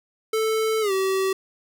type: tone with pitch glide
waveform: square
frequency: 440 to 383 Hz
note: A4 to G4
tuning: 0 to -40 cents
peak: -21 dBFS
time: 0.33-1.33 s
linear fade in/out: 5 ms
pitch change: -240 cents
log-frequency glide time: 0.81-0.92 s
effects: none